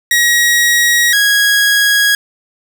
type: tone pair in turn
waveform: sawtooth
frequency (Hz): 1900 / 1653.6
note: A#6 / G#6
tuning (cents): +33 / -8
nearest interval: major second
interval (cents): 241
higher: first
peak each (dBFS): -5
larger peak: neither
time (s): 0.11-1.13 / 1.13-2.15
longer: neither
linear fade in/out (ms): 2
effects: none